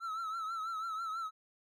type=tone with vibrato; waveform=triangle; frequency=1318.5 Hz; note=E6; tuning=in tune; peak=-34 dBFS; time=0-1.31 s; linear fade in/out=50 ms; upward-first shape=triangle; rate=6.1 Hz; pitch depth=79 cents each way; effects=none